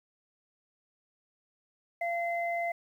sine tone pair together, 686.7 / 2059 Hz, F5 / C7, -29 / -28 cents, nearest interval octave + perfect fifth, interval 1901 cents, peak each -30 / -35 dBFS, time 2.01-2.72 s, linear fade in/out 5 ms, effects 10-bit

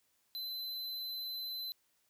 square tone, 4044 Hz, B7, 40 cents sharp, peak -39 dBFS, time 0.35-1.72 s, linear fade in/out 0 ms, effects white hiss -75 dBFS RMS until 2.09 s

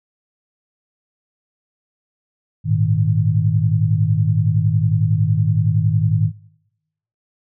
sine chord, Ab suspended second, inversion none, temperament equal with one note detuned, 103.83 / 114.67 / 155.56 Hz, Ab2 / Bb2 / Eb3, 0 / -28 / 0 cents, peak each -18 / -19 / -18 dBFS, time 2.64-6.32 s, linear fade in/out 50 ms, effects noise-tail reverb RT60 0.9 s tail -24 dB re dry

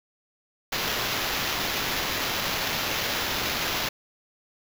blue noise with sample-and-hold, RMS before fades -28 dBFS, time 0.72-3.89 s, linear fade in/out 5 ms, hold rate 8820 Hz, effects none

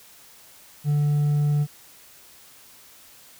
triangle tone with hard clipping, 146.83 Hz, D3, in tune, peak -19 dBFS, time 0.84-1.67 s, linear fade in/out 50 ms, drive 5 dB, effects white hiss -50 dBFS RMS until 3.39 s

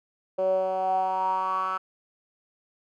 10% pulse tone with band-pass filter sweep, 188 Hz, F#3, 28 cents sharp, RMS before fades -26 dBFS, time 0.38-1.78 s, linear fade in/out 10 ms, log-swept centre 520 to 1300 Hz, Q 7.4, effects none

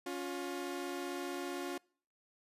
sawtooth tone pair together, 279.8 / 355.3 Hz, C#4 / F4, +16 / +30 cents, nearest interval major third, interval 414 cents, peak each -38 / -36 dBFS, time 0.06-1.78 s, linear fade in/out 5 ms, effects noise-tail reverb RT60 0.5 s tail -26 dB re dry + resampled to 32000 Hz

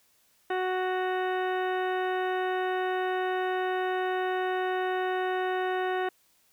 harmonic tone, 370 Hz, F#4, in tune, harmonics 1 / 2 / 3 / 4 / 5 / 6 / 7 / 8 / 10, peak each -29 / -31 / -39 / -37 / -38 / -50 / -49 / -47 / -51 dBFS, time 0.5-6.09 s, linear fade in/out 5 ms, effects white hiss -66 dBFS RMS until 6.52 s

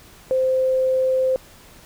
sine tone, 520 Hz, C5, 11 cents flat, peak -16 dBFS, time 0.31-1.36 s, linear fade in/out 0 ms, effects pink hiss -47 dBFS RMS until 1.85 s

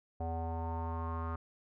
square tone with low-pass filter sweep, 82.41 Hz, E2, in tune, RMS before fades -37 dBFS, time 0.2-1.36 s, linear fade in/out 5 ms, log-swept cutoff 710 to 1200 Hz, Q 6.4, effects none

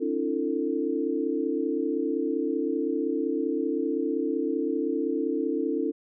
sine tone cluster, 273.2 / 303.2 / 338.7 / 447 Hz, C#4 / D#4 / E4 / A4, -25 / -45 / +47 / +27 cents, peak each -30 dBFS, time 0-5.92 s, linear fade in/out 20 ms, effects none

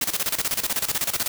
white noise with tremolo, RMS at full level -23 dBFS, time 0.01-1.28 s, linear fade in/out 5 ms, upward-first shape square, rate 16 Hz, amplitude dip 80%, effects none

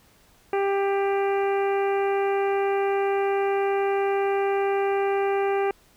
harmonic tone, 395.6 Hz, G4, 16 cents sharp, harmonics 1 / 2 / 3 / 4 / 5 / 6 / 7, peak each -22 / -27 / -35 / -37 / -39 / -38 / -43 dBFS, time 0.53-5.71 s, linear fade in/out 2 ms, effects pink hiss -58 dBFS RMS until 5.96 s

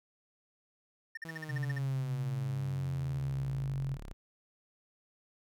triangle tone bursts, 1809 Hz, A6, 48 cents sharp, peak -36 dBFS, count 10, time 1.15-1.785 s, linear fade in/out 5 ms, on 23 ms, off 45 ms
sawtooth linear sweep, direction down, 164.81 to 30.34 Hz, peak -39 dBFS, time 1.25-4.13 s, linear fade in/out 0 ms
sine tone with pitch glide, 133.8 to 135.51 Hz, C3 to C#3, +39 to -39 cents, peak -32 dBFS, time 1.48-3.98 s, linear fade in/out 50 ms, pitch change +22 cents, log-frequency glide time 2.53-2.6 s
effects none

